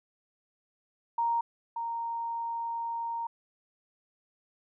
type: tone pair in turn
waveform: sine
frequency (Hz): 932.3 / 927.8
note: A#5 / A#5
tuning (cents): 0 / -8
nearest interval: unison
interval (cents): 8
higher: first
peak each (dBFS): -25 / -31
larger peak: first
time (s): 1.18-1.41 / 1.76-3.27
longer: second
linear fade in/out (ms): 5
effects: none